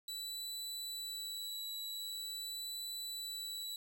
sawtooth tone with vibrato, 3951 Hz, B7, in tune, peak -38 dBFS, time 0.08-3.76 s, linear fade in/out 2 ms, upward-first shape sine, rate 0.45 Hz, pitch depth 9 cents each way, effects none

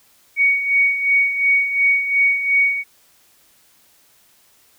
sine tone with tremolo, 2239 Hz, C#7, 17 cents sharp, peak -11 dBFS, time 0.36-2.84 s, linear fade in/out 50 ms, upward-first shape sine, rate 2.8 Hz, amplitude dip 65%, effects white hiss -55 dBFS RMS until 4.78 s

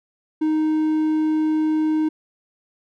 triangle tone, 311.1 Hz, D#4, in tune, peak -15 dBFS, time 0.41-2.09 s, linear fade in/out 10 ms, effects none

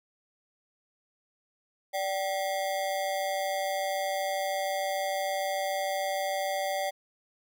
square ring-modulated tone, 676 Hz, E5, 43 cents sharp, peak -26 dBFS, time 1.93-6.91 s, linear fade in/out 20 ms, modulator 93.4 Hz, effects none

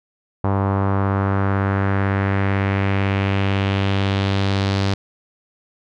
sawtooth tone with low-pass filter sweep, 98 Hz, G2, in tune, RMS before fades -19 dBFS, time 0.44-4.94 s, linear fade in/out 0 ms, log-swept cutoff 1000 to 4600 Hz, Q 2.1, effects none

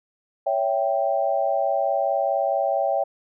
sine chord, C# diminished, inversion none, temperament equal with one note detuned, 559.8 / 659.3 / 784 Hz, C#5 / E5 / G5, +17 / 0 / 0 cents, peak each -24 dBFS, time 0.46-3.04 s, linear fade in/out 10 ms, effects none

